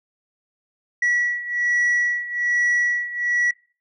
sine beating tone pair, 1937 / 1938.2 Hz, B6 / B6, -34 / -33 cents, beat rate 1.2 Hz, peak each -19 / -22 dBFS, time 1.02-3.51 s, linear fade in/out 5 ms, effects noise-tail reverb RT60 0.4 s tail -22 dB re dry + tanh soft clip ceiling -15 dBFS

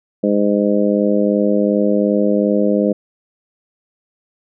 harmonic tone, 102.7 Hz, G#2, 19 cents flat, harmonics 2 / 3 / 4 / 5 / 6, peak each -16 / -19 / -21 / -18 / -22 dBFS, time 0.23-2.93 s, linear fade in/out 10 ms, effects none

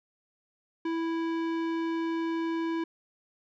sine tone with tanh clipping, 329.6 Hz, E4, in tune, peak -30 dBFS, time 0.85-2.84 s, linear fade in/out 5 ms, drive 17 dB, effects none

